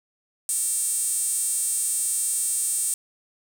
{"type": "tone with high-pass filter", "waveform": "sawtooth", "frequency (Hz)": 458.9, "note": "A#4", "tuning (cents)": -27, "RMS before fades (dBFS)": -25, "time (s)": [0.49, 2.94], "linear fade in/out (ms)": 0, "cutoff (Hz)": 8600, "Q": 7.1, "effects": []}